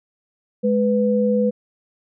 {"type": "tone pair together", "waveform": "sine", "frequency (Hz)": [210, 496.2], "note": ["G#3", "B4"], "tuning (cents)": [19, 8], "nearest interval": "octave + minor third", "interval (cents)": 1489, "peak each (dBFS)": -18, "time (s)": [0.63, 1.51], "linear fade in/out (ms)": 20, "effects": []}